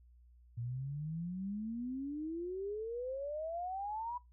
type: exponential sweep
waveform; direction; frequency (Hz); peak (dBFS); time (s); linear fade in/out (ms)
sine; up; 115.2 to 987.8; -37; 0.57-4.18; 10
effects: noise-tail reverb RT60 0.2 s tail -21 dB re dry + added 60 Hz sine -59 dBFS peak until 4.32 s